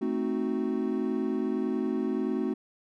triangle chord, A diminished seventh, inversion none, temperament equal, 220 / 261.6 / 311.1 / 370 Hz, A3 / C4 / Eb4 / Gb4, 0 / 0 / 0 / 0 cents, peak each -30 / -29 / -32 / -30 dBFS, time 0.01-2.54 s, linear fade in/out 10 ms, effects none

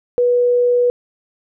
sine tone, 488.2 Hz, B4, 20 cents flat, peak -11 dBFS, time 0.18-0.9 s, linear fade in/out 0 ms, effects none

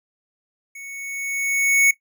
square tone with level ramp, 2217 Hz, C#7, in tune, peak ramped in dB -36 to -12 dBFS, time 0.75-1.91 s, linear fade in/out 5 ms, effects noise-tail reverb RT60 0.1 s tail -17 dB re dry

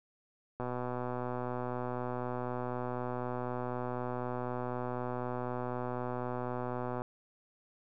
click train, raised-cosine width 1 ms, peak -23 dBFS, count 797, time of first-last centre 0.6-7.019 s, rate 124 Hz, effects none

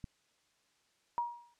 click, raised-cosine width 5 ms, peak -29 dBFS, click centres 0.042 s
sine tone with exponential decay, 952 Hz, A#5, 36 cents sharp, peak -28 dBFS, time 1.18-1.54 s, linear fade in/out 0 ms, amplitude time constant 78 ms
effects white hiss -73 dBFS RMS until 1.59 s + low-pass 7000 Hz 12 dB/octave

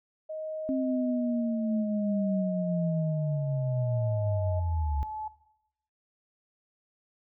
sine tone with tremolo, 626 Hz, D#5, 10 cents sharp, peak -32 dBFS, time 0.29-4.6 s, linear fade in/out 10 ms, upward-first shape sine, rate 0.56 Hz, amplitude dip 40%
sine linear sweep, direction down, 267.6 to 68.3 Hz, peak -26 dBFS, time 0.69-5.03 s, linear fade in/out 0 ms
sine tone with exponential growth, 862 Hz, A5, 36 cents flat, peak -33 dBFS, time 2.38-5.28 s, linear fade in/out 5 ms, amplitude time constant 630 ms
effects noise-tail reverb RT60 0.9 s tail -18 dB re dry

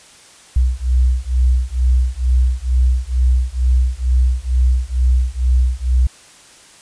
sine beating tone pair, 61.74 / 63.94 Hz, B1 / C2, 0 / -39 cents, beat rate 2.2 Hz, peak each -15 dBFS, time 0.56-6.07 s, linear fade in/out 5 ms, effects white hiss -44 dBFS RMS until 6.81 s + resampled to 22050 Hz

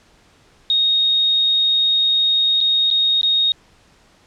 sine tone with dropouts, 3729 Hz, A#7, in tune, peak -13 dBFS, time 0.7-3.52 s, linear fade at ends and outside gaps 1 ms, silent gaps 2.605-2.611 / 2.903-2.911 / 3.213-3.231 s, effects pink hiss -53 dBFS RMS until 4.26 s + low-pass 7000 Hz 12 dB/octave

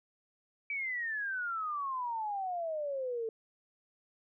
sine exponential sweep, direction down, 2311 to 440 Hz, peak -33 dBFS, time 0.7-3.29 s, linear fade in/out 2 ms, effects none

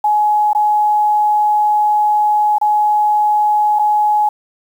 sine tone with dropouts, 842 Hz, G#5, 24 cents sharp, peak -10 dBFS, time 0.04-4.29 s, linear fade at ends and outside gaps 5 ms, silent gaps 0.532-0.549 / 2.584-2.613 / 3.789-3.793 s, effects 7-bit

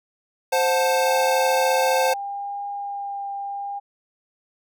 square chord, F# diminished, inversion second, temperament equal with one note detuned, 523.3 / 725.6 / 880 Hz, C5 / F#5 / A5, 0 / -34 / 0 cents, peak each -21 / -25 / -24 dBFS, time 0.52-2.14 s, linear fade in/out 10 ms
sine tone with vibrato, 803 Hz, G5, 41 cents sharp, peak -27 dBFS, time 1.05-3.8 s, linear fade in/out 20 ms, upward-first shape triangle, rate 0.77 Hz, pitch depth 12 cents each way
effects none

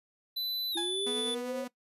square tone with pitch glide, 4000 to 3482 Hz, B7 to A7, +21 to -19 cents, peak -32 dBFS, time 0.36-1.35 s, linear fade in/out 10 ms, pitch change -240 cents, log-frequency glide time 0.71-0.79 s
sine linear sweep, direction up, 329.6 to 545 Hz, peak -34 dBFS, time 0.75-1.65 s, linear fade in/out 10 ms
30% pulse tone with exponential decay, 830.6 Hz, G#5, in tune, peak -31 dBFS, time 0.77-1.02 s, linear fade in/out 5 ms, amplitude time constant 54 ms
sawtooth tone with tremolo, 246.8 Hz, B3, 1 cent flat, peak -32 dBFS, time 1.06-1.68 s, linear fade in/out 10 ms, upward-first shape sine, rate 10 Hz, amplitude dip 30%
effects noise-tail reverb RT60 0.1 s tail -19 dB re dry + resampled to 32000 Hz

